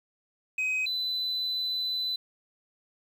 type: tone pair in turn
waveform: sine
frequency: 2524 / 4007 Hz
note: D#7 / B7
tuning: +24 / +24 cents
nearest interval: minor sixth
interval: 800 cents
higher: second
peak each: -23 / -26 dBFS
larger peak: first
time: 0.58-0.86 / 0.86-2.16 s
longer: second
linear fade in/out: 5 ms
effects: tanh soft clip ceiling -25 dBFS + 9-bit